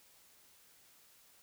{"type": "silence", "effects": ["white hiss -64 dBFS RMS until 1.42 s"]}